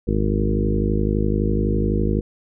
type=harmonic tone with a mistuned harmonic; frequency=51.9 Hz; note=G#1; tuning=in tune; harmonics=1 / 2 / 3 / 4 / 5 / 6 / 7 / 8 / 9; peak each=-22 / -25 / -27 / -24 / -30 / -28 / -27 / -32 / -29 dBFS; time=0.07-2.21 s; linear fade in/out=10 ms; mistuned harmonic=2; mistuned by=+15 cents; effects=none